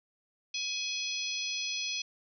harmonic tone with a mistuned harmonic, 843 Hz, G#5, 26 cents sharp, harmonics 3 / 4 / 5 / 6 / 7, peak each -37 / -38 / -39 / -40 / -40 dBFS, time 0.54-2.02 s, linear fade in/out 5 ms, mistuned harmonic 4, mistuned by -16 cents, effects none

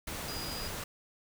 sine tone in noise, 4900 Hz, D#8, 27 cents flat, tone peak -41 dBFS, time 0.28-0.68 s, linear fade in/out 5 ms, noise pink, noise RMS -39 dBFS, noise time 0.07-0.84 s, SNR -5 dB, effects none

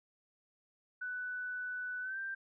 sine tone with pitch glide, 1491 to 1575.1 Hz, F#6 to G6, +13 to +8 cents, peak -37 dBFS, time 1.01-2.35 s, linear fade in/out 10 ms, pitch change +95 cents, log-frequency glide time 2.01-2.18 s, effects none

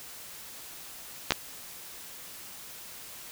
clicks, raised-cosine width 0.2 ms, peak -5 dBFS, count 2, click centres 1.307 / 1.321 s, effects white hiss -45 dBFS RMS until 3.31 s

